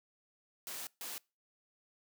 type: noise bursts at uneven times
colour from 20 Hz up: white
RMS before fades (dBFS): -43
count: 2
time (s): 0.67-0.87 / 1.01-1.18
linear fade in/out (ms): 0
effects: noise-tail reverb RT60 0.3 s tail -25 dB re dry + high-pass 200 Hz 12 dB/octave